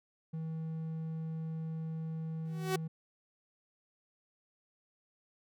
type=tone; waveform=triangle; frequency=160.6 Hz; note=E3; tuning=45 cents flat; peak=-34 dBFS; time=0.33-2.88 s; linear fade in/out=10 ms
type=tone with exponential growth; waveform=sawtooth; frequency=376.9 Hz; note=F#4; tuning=32 cents sharp; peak=-24 dBFS; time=2.45-2.76 s; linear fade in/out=5 ms; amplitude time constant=66 ms
effects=none